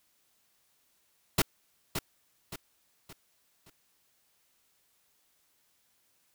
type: noise with echo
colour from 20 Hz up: pink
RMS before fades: -24 dBFS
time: 1.38-1.42 s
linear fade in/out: 5 ms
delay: 570 ms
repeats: 4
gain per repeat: -8 dB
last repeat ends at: 3.7 s
effects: white hiss -71 dBFS RMS until 6.34 s